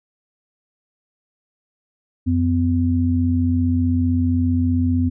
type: tone pair together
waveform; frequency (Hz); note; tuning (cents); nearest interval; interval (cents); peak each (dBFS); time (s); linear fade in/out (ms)
sine; 89.45 / 253; F2 / B3; +42 / +42; octave + tritone; 1800; -18 / -18; 2.26-5.1; 20
effects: none